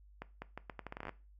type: accelerating click train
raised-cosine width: 0.5 ms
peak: -27 dBFS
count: 14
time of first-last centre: 0.22-1.093 s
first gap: 200 ms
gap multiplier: 0.78
effects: noise-tail reverb RT60 0.3 s tail -18 dB re dry + added 50 Hz sine -57 dBFS peak until 1.39 s